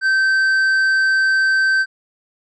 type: tone with tanh clipping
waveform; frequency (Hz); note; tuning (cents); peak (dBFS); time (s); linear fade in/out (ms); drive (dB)
sine; 1551; G6; -19; -14; 0.01-1.86; 50; 6
effects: none